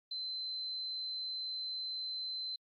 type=tone; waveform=sine; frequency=4071 Hz; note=C8; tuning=48 cents flat; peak=-37 dBFS; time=0.11-2.56 s; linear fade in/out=5 ms; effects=AAC 48 kbps